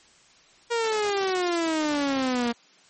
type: exponential sweep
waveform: sawtooth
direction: down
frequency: 475.4 to 233.1 Hz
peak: -19 dBFS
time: 0.7-2.53 s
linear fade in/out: 20 ms
effects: white hiss -56 dBFS RMS until 2.89 s + MP3 32 kbps